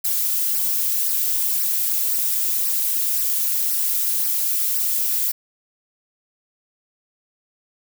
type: noise with flanger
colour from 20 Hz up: violet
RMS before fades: -21 dBFS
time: 0.04-5.32 s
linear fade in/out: 10 ms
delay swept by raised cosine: 0.28 to 5.58 ms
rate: 1.9 Hz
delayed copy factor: -0.7
effects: none